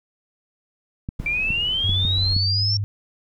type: clicks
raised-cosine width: 5 ms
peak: -15 dBFS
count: 6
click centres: 1.089 / 1.2 / 1.505 / 1.894 / 2.051 / 2.365 s
type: noise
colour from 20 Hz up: brown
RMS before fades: -34 dBFS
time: 1.19-2.34 s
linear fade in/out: 5 ms
type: exponential sweep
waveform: sine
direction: up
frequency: 2336 to 5500 Hz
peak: -20 dBFS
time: 1.26-2.77 s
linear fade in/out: 2 ms
type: tone with pitch glide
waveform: sine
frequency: 94 to 101.92 Hz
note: F#2 to G#2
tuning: +28 to -32 cents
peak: -21 dBFS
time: 1.84-2.84 s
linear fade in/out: 0 ms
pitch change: +140 cents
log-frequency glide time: 2.34-2.69 s
effects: none